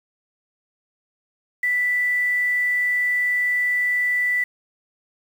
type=tone with quantisation; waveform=sine; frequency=1975.5 Hz; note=B6; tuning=in tune; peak=-18 dBFS; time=1.63-4.44 s; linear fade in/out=5 ms; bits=7; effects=none